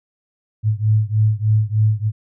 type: beating tone pair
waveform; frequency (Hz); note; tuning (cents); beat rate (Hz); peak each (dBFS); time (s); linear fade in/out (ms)
sine; 106.4 / 109.7; G#2 / A2; +42 / -5; 3.3; -16 / -17; 0.63-2.12; 50
effects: none